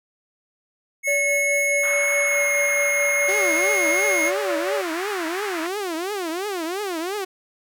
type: tone with pitch glide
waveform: square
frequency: 2186 to 2153 Hz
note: C#7 to C7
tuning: -25 to +49 cents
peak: -20 dBFS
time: 1.03-4.32 s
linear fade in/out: 50 ms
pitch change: -26 cents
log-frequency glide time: 2.25-2.47 s
type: tone with tremolo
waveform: triangle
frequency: 573 Hz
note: D5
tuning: 43 cents flat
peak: -20 dBFS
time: 1.07-4.82 s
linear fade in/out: 10 ms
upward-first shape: sine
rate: 4.7 Hz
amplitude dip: 40%
type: band-pass noise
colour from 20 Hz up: pink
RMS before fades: -33 dBFS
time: 1.83-5.67 s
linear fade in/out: 5 ms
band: 1200 to 2100 Hz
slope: 24 dB/octave
type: tone with vibrato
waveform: sawtooth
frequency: 365.6 Hz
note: F#4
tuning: 21 cents flat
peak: -21 dBFS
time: 3.28-7.25 s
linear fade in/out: 10 ms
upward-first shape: triangle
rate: 2.9 Hz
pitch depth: 280 cents each way
effects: none